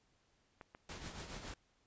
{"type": "clicks", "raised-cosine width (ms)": 0.5, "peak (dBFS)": [-35, -37, -43], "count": 3, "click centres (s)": [0.612, 0.749, 1.094]}
{"type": "noise with tremolo", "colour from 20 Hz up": "pink", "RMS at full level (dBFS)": -45, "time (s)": [0.89, 1.54], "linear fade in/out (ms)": 2, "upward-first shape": "triangle", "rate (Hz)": 7.2, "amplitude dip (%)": 60}
{"effects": ["pink hiss -75 dBFS RMS until 1.86 s", "resampled to 16000 Hz"]}